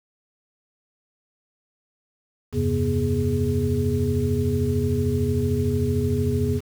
sine tone cluster, 84.5 / 97.8 / 133.5 / 242.6 / 415.8 Hz, E2 / G2 / C3 / B3 / G#4, +43 / -4 / +35 / -31 / +2 cents, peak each -26 dBFS, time 2.52-6.61 s, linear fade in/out 50 ms, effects 7-bit

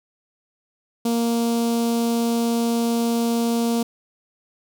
sawtooth tone with notch filter, 233.1 Hz, A#3, in tune, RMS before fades -21 dBFS, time 1.05-3.83 s, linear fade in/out 5 ms, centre 1800 Hz, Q 0.56, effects none

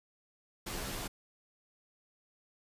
pink noise with comb filter, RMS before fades -39 dBFS, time 0.66-1.08 s, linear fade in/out 10 ms, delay 13 ms, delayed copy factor -0.55, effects resampled to 32000 Hz

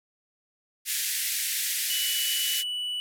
white band-pass noise, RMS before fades -29 dBFS, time 0.85-2.64 s, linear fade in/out 50 ms, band 1700 to 15000 Hz, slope 48 dB/octave
triangle tone, 2960 Hz, F#7, in tune, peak -27 dBFS, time 1.9-3 s, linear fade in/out 0 ms
effects none

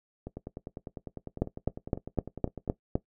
two click trains, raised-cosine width 2 ms, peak -12 / -24 dBFS, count 7 / 25, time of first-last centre 1.42-2.955 / 0.27-2.677 s, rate 3.91 / 9.97 Hz, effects noise-tail reverb RT60 0.1 s tail -17 dB re dry

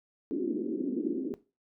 pink band-pass noise, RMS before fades -32 dBFS, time 0.31-1.34 s, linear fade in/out 0 ms, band 240 to 370 Hz, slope 48 dB/octave, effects noise-tail reverb RT60 0.3 s tail -17 dB re dry

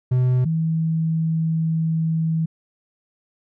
triangle / sine tone pair in turn, 126.6 / 161.56 Hz, B2 / E3, +43 / -35 cents, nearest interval major third, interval 422 cents, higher second, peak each -13 / -18 dBFS, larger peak first, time 0.11-0.45 / 0.45-2.46 s, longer second, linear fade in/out 10 ms, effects none

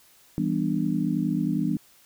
sine chord, E minor seventh, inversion none, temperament just, 164.81 / 197.78 / 247.2 / 296.7 Hz, E3 / G3 / B3 / D4, 0 / +16 / +2 / +18 cents, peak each -28 dBFS, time 0.38-1.77 s, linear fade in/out 0 ms, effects white hiss -57 dBFS RMS until 2.05 s

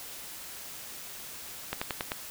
slowing click train, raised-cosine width 0.3 ms, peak -14 dBFS, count 5, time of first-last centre 1.73-2.119 s, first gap 85 ms, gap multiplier 1.09, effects white hiss -43 dBFS RMS until 2.3 s

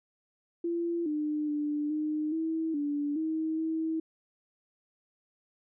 sine tone with pitch steps, 340.3 / 301.2 / 296.1 / 305.3 / 322.6 / 290.3 / 317.6 / 321.1 Hz, F4 / D4 / D4 / D#4 / E4 / D4 / D#4 / E4, -45 / +44 / +14 / -33 / -37 / -20 / +36 / -45 cents, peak -28 dBFS, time 0.64-4 s, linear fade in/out 5 ms, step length 420 ms, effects none

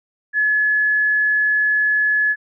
sine tone, 1706 Hz, G#6, 46 cents sharp, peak -14 dBFS, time 0.33-2.36 s, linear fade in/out 50 ms, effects none

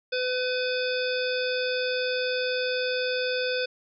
harmonic tone, 504 Hz, B4, 35 cents sharp, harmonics 1 / 3 / 5 / 7 / 9 / 10, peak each -27 / -32 / -34 / -35 / -37 / -37 dBFS, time 0.12-3.66 s, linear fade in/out 10 ms, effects none

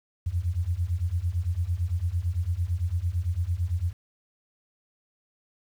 sine beating tone pair, 82.41 / 91.31 Hz, E2 / F#2, 0 / -22 cents, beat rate 8.9 Hz, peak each -28 / -27 dBFS, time 0.26-3.93 s, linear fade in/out 10 ms, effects 9-bit

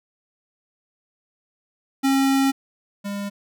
square tone pair in turn, 270.9 / 201.5 Hz, C#4 / G3, -40 / +48 cents, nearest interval perfect fourth, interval 512 cents, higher first, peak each -17 / -27 dBFS, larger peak first, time 2.03-2.52 / 3.04-3.3 s, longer first, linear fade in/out 20 ms, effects none

